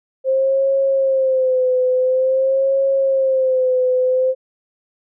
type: tone with vibrato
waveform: sine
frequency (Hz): 525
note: C5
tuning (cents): +6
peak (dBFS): -13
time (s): 0.24-4.35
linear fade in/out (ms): 50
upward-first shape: sine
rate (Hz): 0.48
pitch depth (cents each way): 59
effects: none